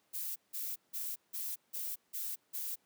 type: noise bursts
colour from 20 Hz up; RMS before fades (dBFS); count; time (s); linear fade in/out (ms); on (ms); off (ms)
violet; -39; 7; 0.13-2.76; 20; 230; 170
effects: pink hiss -74 dBFS RMS until 2.85 s + high-pass 200 Hz 12 dB/octave